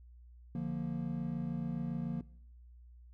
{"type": "chord", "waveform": "triangle", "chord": "Bb major", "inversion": "first", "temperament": "equal with one note detuned", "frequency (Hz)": [147.6, 174.61, 233.1], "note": ["D3", "F3", "Bb3"], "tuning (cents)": [9, 0, 0], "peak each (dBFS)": [-38, -36, -37], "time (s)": [0.55, 2.21], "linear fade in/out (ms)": 2, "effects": ["noise-tail reverb RT60 0.7 s tail -21 dB re dry", "added 60 Hz sine -53 dBFS peak until 3.13 s"]}